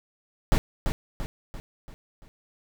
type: noise with echo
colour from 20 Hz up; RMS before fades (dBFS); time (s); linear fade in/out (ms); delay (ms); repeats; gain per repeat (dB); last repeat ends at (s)
brown; -19; 0.52-0.58; 0; 340; 5; -6; 2.28
effects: none

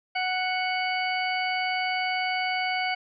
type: harmonic tone with a mistuned harmonic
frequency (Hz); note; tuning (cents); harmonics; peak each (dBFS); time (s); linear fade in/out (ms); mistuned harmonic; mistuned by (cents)
740; F#5; 0; 1 / 2 / 3 / 4 / 6; -28 / -34 / -29 / -35 / -37; 0.15-2.95; 10; 6; +62
effects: none

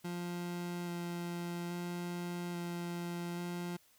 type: tone with vibrato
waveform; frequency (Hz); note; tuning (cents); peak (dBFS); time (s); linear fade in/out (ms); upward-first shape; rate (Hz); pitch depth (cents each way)
30% pulse; 174.1; F3; -5; -35; 0.04-3.77; 10; square; 0.6; 9
effects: white hiss -67 dBFS RMS until 3.98 s

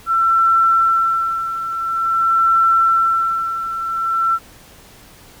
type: tone with tremolo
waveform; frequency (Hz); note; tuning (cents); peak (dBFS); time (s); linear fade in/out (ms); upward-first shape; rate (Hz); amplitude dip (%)
sine; 1344; E6; +33; -10; 0.06-4.39; 50; sine; 0.48; 70
effects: pink hiss -44 dBFS RMS until 5.4 s

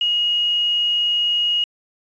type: tone with quantisation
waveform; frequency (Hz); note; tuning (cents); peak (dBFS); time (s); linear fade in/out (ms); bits
sine; 2881; F#7; -47; -16; 0.01-1.64; 2; 7
effects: resampled to 16000 Hz

